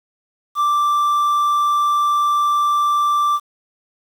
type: tone with quantisation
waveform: triangle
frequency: 1174.7 Hz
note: D6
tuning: in tune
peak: -12 dBFS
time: 0.55-3.4 s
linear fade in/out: 50 ms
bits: 7
effects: none